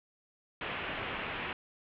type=low-pass noise; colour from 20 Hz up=white; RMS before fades=-38 dBFS; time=0.61-1.53 s; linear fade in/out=2 ms; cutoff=3000 Hz; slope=48 dB/octave; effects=none